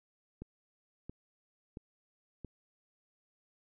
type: click train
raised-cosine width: 3 ms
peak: -30 dBFS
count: 4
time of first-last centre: 0.42-2.447 s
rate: 1.48 Hz
effects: none